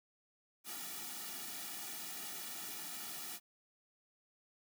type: noise with comb filter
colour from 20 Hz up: white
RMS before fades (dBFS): -45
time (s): 0.64-3.4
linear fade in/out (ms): 50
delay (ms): 1.9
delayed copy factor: -0.85
effects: high-pass 150 Hz 12 dB/octave